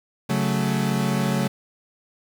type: chord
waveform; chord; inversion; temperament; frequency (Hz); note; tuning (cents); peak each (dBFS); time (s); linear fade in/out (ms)
40% pulse; F# minor; second; equal; 138.59 / 185 / 220; C#3 / F#3 / A3; 0 / 0 / 0; -24; 0.29-1.48; 10
effects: 8-bit